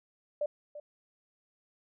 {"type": "tone with echo", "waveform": "sine", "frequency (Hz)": 591, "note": "D5", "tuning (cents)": 11, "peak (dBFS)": -28, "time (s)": [0.41, 0.46], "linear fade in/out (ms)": 5, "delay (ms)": 340, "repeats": 1, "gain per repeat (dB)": -13, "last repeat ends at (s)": 0.8, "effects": []}